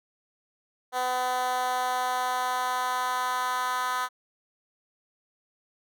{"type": "tone with high-pass filter sweep", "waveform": "10% pulse", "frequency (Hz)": 252, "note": "B3", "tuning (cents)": 35, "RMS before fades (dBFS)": -28, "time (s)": [0.92, 4.09], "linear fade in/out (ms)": 50, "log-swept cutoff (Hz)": [670, 1100], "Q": 2.5, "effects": []}